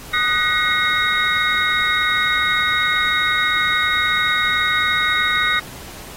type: tone cluster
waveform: sine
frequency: 1239 / 1488 / 1902 / 2155 / 3773 Hz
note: D#6 / F#6 / A#6 / C#7 / A#7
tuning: -8 / +9 / +34 / -49 / +20 cents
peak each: -22 dBFS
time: 0.13-5.6 s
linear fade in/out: 10 ms
effects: pink hiss -37 dBFS RMS until 6.16 s + AAC 48 kbps